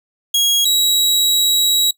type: tone pair in turn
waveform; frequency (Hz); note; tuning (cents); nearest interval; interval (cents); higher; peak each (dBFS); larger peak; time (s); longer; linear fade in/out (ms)
sawtooth; 3300 / 3868; G#7 / B7; -12 / -37; minor third; 275; second; -9; neither; 0.34-0.65 / 0.65-1.91; second; 5
effects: noise-tail reverb RT60 0.1 s tail -20 dB re dry